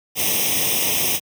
white noise with comb filter, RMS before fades -20 dBFS, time 0.15-1.2 s, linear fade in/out 50 ms, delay 0.34 ms, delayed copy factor +0.95, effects high-pass 100 Hz 12 dB/octave

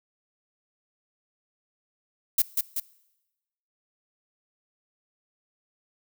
violet noise with echo, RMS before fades -20 dBFS, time 2.38-2.42 s, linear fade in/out 5 ms, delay 190 ms, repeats 2, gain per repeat -4 dB, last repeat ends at 2.8 s, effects noise-tail reverb RT60 1.0 s tail -21 dB re dry

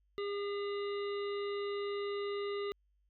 harmonic tone with a mistuned harmonic, 404.9 Hz, G#4, 44 cents flat, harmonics 1 / 3 / 5 / 7 / 9 / 10, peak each -35 / -45 / -49 / -52 / -54 / -55 dBFS, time 0.18-2.72 s, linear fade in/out 0 ms, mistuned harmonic 10, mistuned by -39 cents, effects added 50 Hz sine -70 dBFS peak until 3.09 s

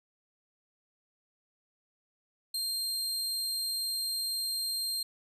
sawtooth tone, 4186 Hz, C8, in tune, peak -28 dBFS, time 2.54-5.03 s, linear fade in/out 5 ms, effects resampled to 32000 Hz

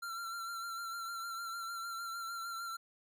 square tone with vibrato, 1366 Hz, F6, 39 cents flat, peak -40 dBFS, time 0.02-2.77 s, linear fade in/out 10 ms, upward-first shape sine, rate 6.6 Hz, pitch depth 33 cents each way, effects none

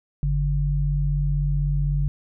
sine tone pair together, 48.02 / 143.9 Hz, G1 / D3, -35 / -35 cents, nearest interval octave + perfect fifth, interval 1900 cents, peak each -22 dBFS, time 0.23-2.08 s, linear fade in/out 0 ms, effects none

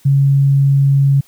sine tone, 138.59 Hz, C#3, in tune, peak -8 dBFS, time 0.05-1.21 s, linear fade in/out 10 ms, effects white hiss -50 dBFS RMS until 1.27 s

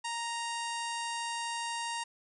harmonic tone with a mistuned harmonic, 932.3 Hz, A#5, in tune, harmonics 1 / 2 / 3 / 4 / 5 / 6 / 7 / 8 / 9 / 10, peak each -36 / -42 / -42 / -46 / -46 / -48 / -50 / -48 / -49 / -50 dBFS, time 0.04-2.04 s, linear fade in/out 10 ms, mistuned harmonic 9, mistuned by +26 cents, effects none

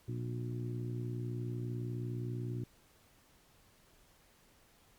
harmonic tone, 59.9 Hz, A#1, 48 cents sharp, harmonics 2 / 3 / 4 / 5 / 6, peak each -37 / -49 / -48 / -47 / -47 dBFS, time 0.08-2.64 s, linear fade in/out 5 ms, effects pink hiss -66 dBFS RMS until 4.98 s + Opus 48 kbps

